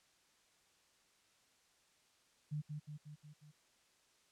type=tone with echo; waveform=sine; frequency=150 Hz; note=D3; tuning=37 cents sharp; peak=-37 dBFS; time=2.51-2.62 s; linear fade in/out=20 ms; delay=180 ms; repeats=5; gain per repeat=-4 dB; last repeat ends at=3.52 s; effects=white hiss -72 dBFS RMS until 4.31 s + low-pass 8000 Hz 12 dB/octave